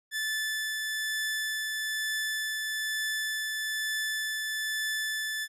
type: tone with tremolo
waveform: sawtooth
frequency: 1747 Hz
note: A6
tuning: 13 cents flat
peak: -25 dBFS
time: 0.11-5.48 s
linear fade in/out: 50 ms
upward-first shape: triangle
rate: 1.1 Hz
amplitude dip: 25%
effects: resampled to 32000 Hz